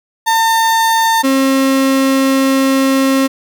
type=tone pair in turn; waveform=35% pulse; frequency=903 / 268.5 Hz; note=A5 / C4; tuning=+45 / +45 cents; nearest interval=octave + major sixth; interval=2100 cents; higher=first; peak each=-8 dBFS; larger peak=neither; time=0.26-1.23 / 1.23-3.28 s; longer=second; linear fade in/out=20 ms; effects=none